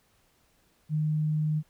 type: tone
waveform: sine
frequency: 153.5 Hz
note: D#3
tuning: 23 cents flat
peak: -24 dBFS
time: 0.89-1.63 s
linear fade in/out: 50 ms
effects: pink hiss -67 dBFS RMS until 1.69 s